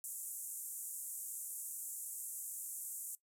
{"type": "band-pass noise", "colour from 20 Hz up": "pink", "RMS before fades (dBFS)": -45, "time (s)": [0.04, 3.15], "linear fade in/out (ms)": 0, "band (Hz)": [7400, 14000], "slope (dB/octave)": 48, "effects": ["noise-tail reverb RT60 0.1 s tail -18 dB re dry"]}